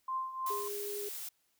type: tone with tremolo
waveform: sine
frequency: 1046.5 Hz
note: C6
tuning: in tune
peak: -31 dBFS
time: 0.08-0.68 s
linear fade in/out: 5 ms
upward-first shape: triangle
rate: 3.1 Hz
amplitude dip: 75%
type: noise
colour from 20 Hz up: blue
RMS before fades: -42 dBFS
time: 0.46-1.29 s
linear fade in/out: 5 ms
type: tone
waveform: sine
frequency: 410 Hz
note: G#4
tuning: 22 cents flat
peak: -38 dBFS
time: 0.5-1.09 s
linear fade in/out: 5 ms
effects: white hiss -75 dBFS RMS until 1.59 s